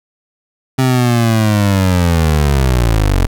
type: linear sweep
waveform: 25% pulse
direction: down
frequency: 132.1 to 43.05 Hz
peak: -6 dBFS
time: 0.78-3.27 s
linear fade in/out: 10 ms
effects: none